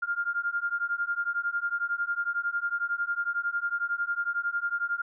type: beating tone pair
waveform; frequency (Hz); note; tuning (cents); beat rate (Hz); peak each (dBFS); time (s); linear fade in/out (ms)
sine; 1398 / 1409; F6 / F6; +1 / +15; 11; -30; 0.02-5.02; 10
effects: none